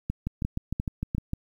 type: two click trains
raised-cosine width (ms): 5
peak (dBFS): -15 / -16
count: 4 / 8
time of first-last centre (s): 0.1-1.149 / 0.27-1.334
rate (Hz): 2.86 / 6.58
effects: 9-bit